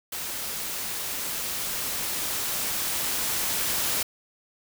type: noise with level ramp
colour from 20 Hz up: white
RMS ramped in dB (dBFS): -33 to -26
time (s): 0.12-4.03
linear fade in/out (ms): 5
effects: none